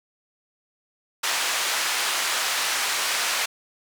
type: band-pass noise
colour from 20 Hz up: pink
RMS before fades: -25 dBFS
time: 1.23-3.46 s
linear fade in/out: 10 ms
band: 1100 to 9400 Hz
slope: 12 dB/octave
effects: none